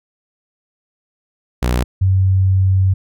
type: tone pair in turn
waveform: sawtooth / sine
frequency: 61.2 / 94.93 Hz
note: B1 / F#2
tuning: -15 / +45 cents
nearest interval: minor sixth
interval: 760 cents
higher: second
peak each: -10 dBFS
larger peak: neither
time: 1.62-1.84 / 2.01-2.94 s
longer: second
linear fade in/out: 10 ms
effects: none